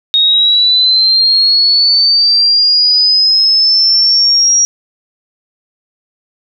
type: linear sweep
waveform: sine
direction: up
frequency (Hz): 3729 to 5690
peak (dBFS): -6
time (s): 0.14-4.65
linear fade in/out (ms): 0
effects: none